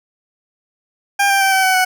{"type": "tone with pitch steps", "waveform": "20% pulse", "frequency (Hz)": [800, 788.1, 776.3, 764.8, 753.4, 742.1], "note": ["G5", "G5", "G5", "G5", "F#5", "F#5"], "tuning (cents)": [35, 9, -17, -43, 31, 5], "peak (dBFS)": -7, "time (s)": [1.19, 1.85], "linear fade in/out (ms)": 10, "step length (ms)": 110, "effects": []}